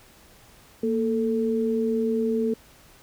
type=tone pair together; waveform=sine; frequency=231.5 / 441.9 Hz; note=A#3 / A4; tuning=-12 / +7 cents; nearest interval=major seventh; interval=1119 cents; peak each=-24 dBFS; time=0.83-2.54 s; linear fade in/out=5 ms; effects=pink hiss -53 dBFS RMS until 3.02 s